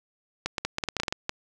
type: clicks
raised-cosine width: 0.2 ms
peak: -10 dBFS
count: 12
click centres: 0.46 / 0.582 / 0.65 / 0.784 / 0.838 / 0.887 / 0.967 / 1 / 1.034 / 1.082 / 1.125 / 1.294 s
effects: none